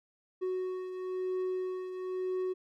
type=beating tone pair; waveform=triangle; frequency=370 / 371 Hz; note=F#4 / F#4; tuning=0 / +5 cents; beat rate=1 Hz; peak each=-31 / -39 dBFS; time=0.41-2.54 s; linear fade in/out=20 ms; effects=none